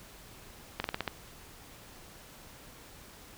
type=slowing click train; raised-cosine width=0.3 ms; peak=-15 dBFS; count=6; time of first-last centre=0.8-1.078 s; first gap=42 ms; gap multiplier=1.14; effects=pink hiss -52 dBFS RMS until 3.37 s